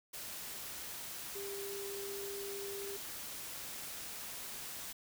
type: tone in noise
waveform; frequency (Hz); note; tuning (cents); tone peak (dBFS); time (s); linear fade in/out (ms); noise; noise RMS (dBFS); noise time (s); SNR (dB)
sine; 398.3; G4; +28; -42; 1.35-2.97; 10; white; -45; 0.13-4.93; 0
effects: none